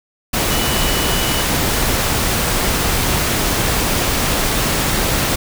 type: tone in noise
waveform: sine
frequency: 2956 Hz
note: F#7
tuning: 2 cents flat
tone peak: -25 dBFS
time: 0.5-1.43 s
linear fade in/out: 10 ms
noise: pink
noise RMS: -17 dBFS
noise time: 0.33-5.36 s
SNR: -11 dB
effects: none